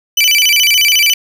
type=tone with vibrato; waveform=30% pulse; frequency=2643 Hz; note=E7; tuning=4 cents sharp; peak=-5 dBFS; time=0.17-1.14 s; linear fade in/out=5 ms; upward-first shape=square; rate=14 Hz; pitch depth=220 cents each way; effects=none